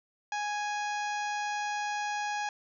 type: harmonic tone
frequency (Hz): 830.6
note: G#5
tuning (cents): 0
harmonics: 1 / 2 / 3 / 4 / 5 / 6 / 7 / 8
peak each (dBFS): -32 / -37 / -41 / -47 / -49 / -49 / -49 / -49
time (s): 0.32-2.49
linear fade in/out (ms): 2
effects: none